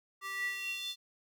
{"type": "tone with high-pass filter sweep", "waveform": "square", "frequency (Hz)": 390.3, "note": "G4", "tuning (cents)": -8, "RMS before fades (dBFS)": -38, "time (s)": [0.21, 0.96], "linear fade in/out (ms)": 50, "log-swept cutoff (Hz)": [1400, 3900], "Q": 7.5, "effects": []}